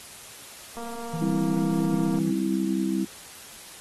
click train, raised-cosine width 1 ms, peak -26 dBFS, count 331, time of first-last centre 0.77-2.186 s, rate 233 Hz
triangle tone with tremolo, 163.4 Hz, E3, 15 cents flat, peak -25 dBFS, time 1.13-2.31 s, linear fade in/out 10 ms, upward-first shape square, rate 14 Hz, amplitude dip 35%
harmonic tone, 65.41 Hz, C2, in tune, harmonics 3 / 4 / 5, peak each -26 / -29 / -27 dBFS, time 1.21-3.05 s, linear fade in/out 10 ms
effects white hiss -44 dBFS RMS until 3.8 s + AAC 32 kbps

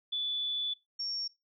sine tone pair in turn, 3467 / 5504 Hz, A7 / F8, -26 / -26 cents, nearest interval minor sixth, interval 800 cents, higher second, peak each -30 / -33 dBFS, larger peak first, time 0.12-0.74 / 0.99-1.28 s, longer first, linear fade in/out 10 ms, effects noise-tail reverb RT60 0.2 s tail -20 dB re dry

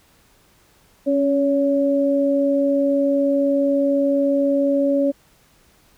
sine tone pair together, 277.2 / 563 Hz, C#4 / C#5, 0 / +27 cents, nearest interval octave, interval 1227 cents, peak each -18 dBFS, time 1.06-5.12 s, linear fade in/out 20 ms, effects pink hiss -56 dBFS RMS until 5.97 s

